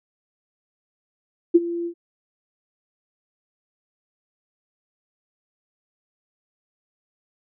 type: tone with ADSR envelope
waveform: sine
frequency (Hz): 342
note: F4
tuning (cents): -36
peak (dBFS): -7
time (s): 1.54-1.94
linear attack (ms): 15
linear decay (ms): 33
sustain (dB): -17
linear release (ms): 79
effects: none